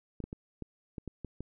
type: clicks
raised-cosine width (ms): 3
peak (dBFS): -26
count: 8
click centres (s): 0.203 / 0.24 / 0.329 / 0.623 / 0.982 / 1.077 / 1.247 / 1.406
effects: none